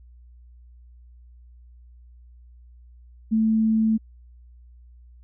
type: tone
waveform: sine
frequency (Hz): 220.6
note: A3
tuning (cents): +5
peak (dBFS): -17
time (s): 3.31-3.98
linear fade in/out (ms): 20
effects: added 60 Hz sine -46 dBFS peak until 5.23 s